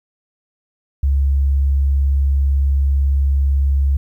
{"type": "tone", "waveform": "sine", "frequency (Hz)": 69, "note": "C#2", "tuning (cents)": -7, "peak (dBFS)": -12, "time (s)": [1.03, 3.97], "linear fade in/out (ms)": 5, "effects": ["9-bit"]}